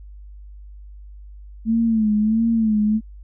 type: tone with vibrato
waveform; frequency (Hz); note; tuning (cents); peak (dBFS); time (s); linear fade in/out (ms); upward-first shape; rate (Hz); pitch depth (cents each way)
sine; 220; A3; 0; -15; 1.65-3.01; 50; sine; 1.5; 78
effects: added 50 Hz sine -37 dBFS peak until 3.23 s